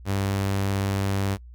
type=tone; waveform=sawtooth; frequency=98.2 Hz; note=G2; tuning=4 cents sharp; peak=-19 dBFS; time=0.05-1.38 s; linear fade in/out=50 ms; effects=noise-tail reverb RT60 0.1 s tail -24 dB re dry + added 60 Hz sine -41 dBFS peak until 1.54 s